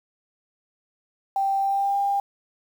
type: tone with pitch glide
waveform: sine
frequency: 784 to 799.1 Hz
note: G5 to G5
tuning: 0 to +33 cents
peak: -20 dBFS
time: 1.36-2.2 s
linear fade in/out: 2 ms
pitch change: +33 cents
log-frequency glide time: 1.6-1.96 s
effects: 8-bit